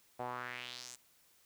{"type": "tone with band-pass filter sweep", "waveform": "sawtooth", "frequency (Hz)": 123.47, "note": "B2", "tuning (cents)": 0, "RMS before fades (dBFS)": -44, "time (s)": [0.19, 0.96], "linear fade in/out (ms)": 10, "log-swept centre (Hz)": [690, 8000], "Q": 2.8, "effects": ["white hiss -68 dBFS RMS until 1.45 s"]}